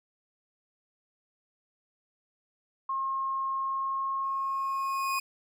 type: tone with pitch glide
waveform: sine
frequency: 1074 to 1082.1 Hz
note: C6 to C#6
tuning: +45 to -42 cents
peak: -28 dBFS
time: 2.89-5.19 s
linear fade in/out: 5 ms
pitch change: +13 cents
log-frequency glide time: 3.48-4.28 s
type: tone with exponential growth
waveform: sawtooth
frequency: 2489 Hz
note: D#7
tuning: in tune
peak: -27 dBFS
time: 4.23-5.2 s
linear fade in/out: 5 ms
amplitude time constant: 210 ms
effects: none